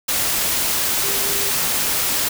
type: tone in noise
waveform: sine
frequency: 401.1 Hz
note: G4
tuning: 40 cents sharp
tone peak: -31 dBFS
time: 1.03-1.51 s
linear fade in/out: 10 ms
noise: white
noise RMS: -20 dBFS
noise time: 0.08-2.29 s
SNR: -14 dB
effects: none